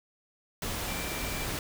sine tone in noise, 2349 Hz, D7, in tune, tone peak -41 dBFS, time 0.88-1.45 s, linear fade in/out 2 ms, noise pink, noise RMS -34 dBFS, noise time 0.62-1.59 s, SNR -10 dB, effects none

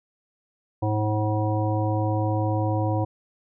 harmonic tone, 106.9 Hz, A2, 49 cents flat, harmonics 1 / 3 / 5 / 7 / 9, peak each -23 / -28 / -30 / -31 / -33 dBFS, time 0.82-3.05 s, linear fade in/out 10 ms, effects none

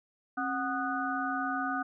harmonic tone with a mistuned harmonic, 246.9 Hz, B3, in tune, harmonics 1 / 3 / 5 / 6, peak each -35 / -35 / -35 / -35 dBFS, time 0.37-1.83 s, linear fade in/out 10 ms, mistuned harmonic 1, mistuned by +150 cents, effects none

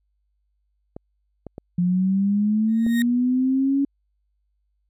clicks, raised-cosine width 2 ms, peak -21 dBFS, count 4, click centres 0.965 / 1.467 / 1.581 / 2.865 s
sine linear sweep, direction up, 174.61 to 280.2 Hz, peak -17 dBFS, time 1.78-3.85 s, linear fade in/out 5 ms
35% pulse tone with exponential growth, 1864 Hz, A#6, 1 cent flat, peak -22 dBFS, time 2.68-3.02 s, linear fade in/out 1 ms, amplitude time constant 72 ms
effects added 50 Hz sine -67 dBFS peak until 4.89 s

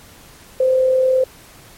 sine tone with amplitude modulation, 518 Hz, C5, 17 cents flat, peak -10 dBFS, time 0.6-1.24 s, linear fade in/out 5 ms, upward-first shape sine, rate 39.7 Hz, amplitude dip 35%, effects pink hiss -44 dBFS RMS until 1.77 s + MP3 64 kbps

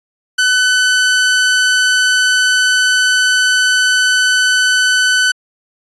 sawtooth tone, 1505 Hz, F#6, 29 cents sharp, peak -6 dBFS, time 0.38-5.32 s, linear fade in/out 10 ms, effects resampled to 22050 Hz

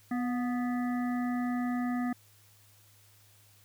harmonic tone with a mistuned harmonic, 246.9 Hz, B3, in tune, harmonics 1 / 3 / 5 / 7 / 8, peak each -29 / -39 / -43 / -46 / -47 dBFS, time 0.11-2.13 s, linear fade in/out 5 ms, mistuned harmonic 3, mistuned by -38 cents, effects added 103 Hz sine -62 dBFS peak until 3.64 s + white hiss -62 dBFS RMS until 3.64 s

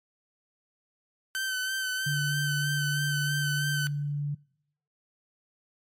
sawtooth tone with vibrato, 1533 Hz, G6, 39 cents flat, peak -25 dBFS, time 1.35-3.87 s, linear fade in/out 0 ms, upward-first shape sine, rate 3.1 Hz, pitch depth 28 cents each way
sine tone, 145 Hz, D3, 22 cents flat, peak -27 dBFS, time 2.06-4.35 s, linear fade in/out 10 ms
effects noise-tail reverb RT60 0.8 s tail -25 dB re dry + MP3 64 kbps

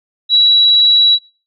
sine tone, 3906 Hz, B7, 20 cents flat, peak -6 dBFS, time 0.29-1.19 s, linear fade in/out 50 ms, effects noise-tail reverb RT60 0.4 s tail -24 dB re dry

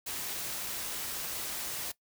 white noise, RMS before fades -37 dBFS, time 0.06-1.92 s, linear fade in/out 10 ms, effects noise-tail reverb RT60 0.1 s tail -19 dB re dry

